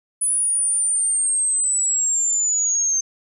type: linear sweep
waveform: sine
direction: down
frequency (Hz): 9956 to 6272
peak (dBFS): -17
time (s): 0.21-3.01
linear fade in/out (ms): 10
effects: none